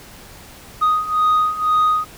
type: beating tone pair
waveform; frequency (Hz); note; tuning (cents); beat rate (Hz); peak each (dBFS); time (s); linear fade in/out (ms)
sine; 1244.5 / 1246.5; D#6 / D#6; 0 / +3; 2; -17 / -14; 0.81-2.05; 20
effects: tanh soft clip ceiling -11 dBFS + pink hiss -41 dBFS RMS until 2.17 s